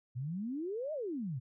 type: exponential two-way sweep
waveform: sine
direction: up then down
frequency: 116.54 to 642 to 116.54 Hz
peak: -35 dBFS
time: 0.15-1.4 s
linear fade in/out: 20 ms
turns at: 0.93 s
effects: none